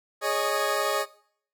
20% pulse chord, Ab suspended fourth, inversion none, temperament equal with one note detuned, 415.3 / 554.4 / 616.9 Hz, Ab4 / Db5 / Eb5, 0 / 0 / -15 cents, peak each -25 / -23 / -23 dBFS, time 0.21-1.06 s, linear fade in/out 50 ms, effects noise-tail reverb RT60 0.6 s tail -20 dB re dry

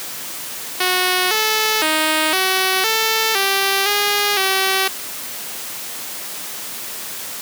5% pulse tone with pitch steps, 366.4 / 434.8 / 312.1 / 377.1 / 443.6 / 391 / 410.2 / 383.2 Hz, F#4 / A4 / D#4 / F#4 / A4 / G4 / G#4 / G4, -17 / -21 / +5 / +33 / +14 / -4 / -21 / -39 cents, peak -4 dBFS, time 0.8-4.88 s, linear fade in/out 5 ms, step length 510 ms, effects white hiss -29 dBFS RMS until 7.41 s + high-pass 150 Hz 12 dB/octave

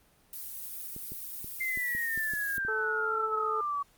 violet noise, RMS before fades -40 dBFS, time 0.33-2.58 s, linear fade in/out 2 ms
clicks, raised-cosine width 3 ms, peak -31 dBFS, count 9, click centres 0.964 / 1.12 / 1.445 / 1.774 / 1.95 / 2.176 / 2.336 / 2.581 / 2.65 s
sine exponential sweep, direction down, 2104 to 1129 Hz, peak -29 dBFS, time 1.6-3.83 s, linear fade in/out 10 ms
harmonic tone, 437.3 Hz, A4, 11 cents flat, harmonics 1 / 2 / 3, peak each -34 / -40 / -36 dBFS, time 2.68-3.61 s, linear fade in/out 5 ms
effects pink hiss -64 dBFS RMS until 3.97 s + Opus 32 kbps

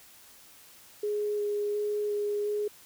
sine tone with vibrato, 415.3 Hz, G#4, in tune, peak -27 dBFS, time 1.03-2.68 s, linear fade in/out 5 ms, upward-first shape square, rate 1.4 Hz, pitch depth 8 cents each way, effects white hiss -54 dBFS RMS until 2.85 s

